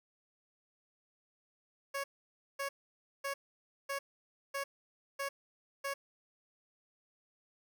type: tone bursts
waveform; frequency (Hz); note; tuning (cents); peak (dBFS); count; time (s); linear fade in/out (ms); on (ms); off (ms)
15% pulse; 554.4; C#5; 0; -29; 7; 1.94-5.94; 10; 100; 550
effects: none